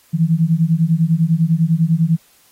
sine beating tone pair, 158.7 / 168.7 Hz, D#3 / E3, +35 / +40 cents, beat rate 10 Hz, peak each -15 dBFS, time 0.13-2.17 s, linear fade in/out 20 ms, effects white hiss -53 dBFS RMS until 2.51 s + AAC 48 kbps

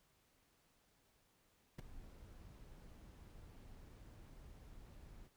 brown noise with ADSR envelope, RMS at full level -40 dBFS, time 1.78-5.29 s, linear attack 13 ms, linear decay 7 ms, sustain -17 dB, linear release 30 ms, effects pink hiss -75 dBFS RMS until 5.36 s

